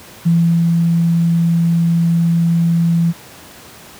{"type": "tone with ADSR envelope", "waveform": "sine", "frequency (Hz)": 168.1, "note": "E3", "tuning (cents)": 34, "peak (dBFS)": -8, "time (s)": [0.25, 3.13], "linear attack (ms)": 17, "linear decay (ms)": 360, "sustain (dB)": -2, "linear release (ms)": 35, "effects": ["pink hiss -38 dBFS RMS until 3.99 s", "high-pass 100 Hz 12 dB/octave"]}